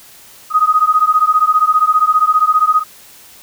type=beating tone pair; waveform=sine; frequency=1244.5 / 1259.5 Hz; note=D#6 / D#6; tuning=0 / +21 cents; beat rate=15 Hz; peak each=-12 dBFS; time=0.5-2.84 s; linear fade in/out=50 ms; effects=white hiss -41 dBFS RMS until 3.42 s